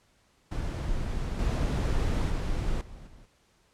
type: noise with level steps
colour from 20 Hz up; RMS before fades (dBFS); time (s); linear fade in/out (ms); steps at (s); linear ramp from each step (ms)
brown; -31 / -26 / -29 / -45 / -51; 0.51-3.26; 10; 1.39 / 2.3 / 2.81 / 3.07; 2
effects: pink hiss -66 dBFS RMS until 3.73 s + low-pass 9000 Hz 12 dB/octave